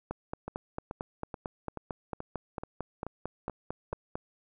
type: two click trains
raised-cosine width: 1 ms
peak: -20 / -23 dBFS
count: 19 / 9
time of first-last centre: 0.11-4.155 / 0.48-3.928 s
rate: 4.45 / 2.32 Hz
effects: none